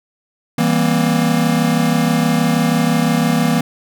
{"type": "chord", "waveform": "square", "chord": "C dominant seventh", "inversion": "first", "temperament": "just", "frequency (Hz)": [163.52, 196.22, 235.5, 261.6], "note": ["E3", "G3", "Bb3", "C4"], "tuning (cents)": [-14, 2, 18, 0], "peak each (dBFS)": [-18, -22, -17, -23], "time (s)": [0.58, 3.61], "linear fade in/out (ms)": 5, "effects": []}